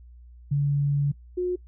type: tone pair in turn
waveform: sine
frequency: 142.8 / 360.6 Hz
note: D3 / F#4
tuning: -48 / -45 cents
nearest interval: octave + major third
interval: 1603 cents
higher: second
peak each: -20 / -23 dBFS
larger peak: first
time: 0.51-1.12 / 1.37-1.56 s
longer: first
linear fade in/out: 10 ms
effects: noise-tail reverb RT60 0.1 s tail -22 dB re dry + added 60 Hz sine -45 dBFS peak until 1.67 s